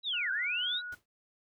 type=linear two-way sweep; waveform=sine; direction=down then up; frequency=3975 to 1480 to 3975 Hz; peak=-30 dBFS; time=0.03-0.82 s; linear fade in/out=50 ms; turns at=0.31 s
type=tone with pitch glide; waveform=sine; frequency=1443 to 1457.2 Hz; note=F#6 to F#6; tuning=-44 to -27 cents; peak=-38 dBFS; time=0.13-0.95 s; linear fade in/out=10 ms; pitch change=+17 cents; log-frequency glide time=0.31-0.7 s
type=noise with exponential decay; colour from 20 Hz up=pink; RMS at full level=-49 dBFS; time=0.92-1.06 s; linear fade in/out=5 ms; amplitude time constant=29 ms
effects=none